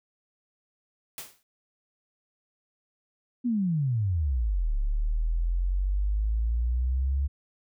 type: noise with exponential decay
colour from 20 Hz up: white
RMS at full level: -35 dBFS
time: 1.18-1.43 s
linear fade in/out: 1 ms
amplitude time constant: 53 ms
type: exponential two-way sweep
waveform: sine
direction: down then up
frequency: 254.3 to 34.96 to 70.4 Hz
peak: -23 dBFS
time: 3.44-7.28 s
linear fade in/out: 20 ms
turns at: 4.75 s
effects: none